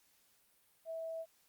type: tone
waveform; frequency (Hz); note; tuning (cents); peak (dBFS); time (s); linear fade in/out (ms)
sine; 652; E5; -19; -39; 0.85-1.26; 50
effects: white hiss -71 dBFS RMS until 1.48 s + Opus 48 kbps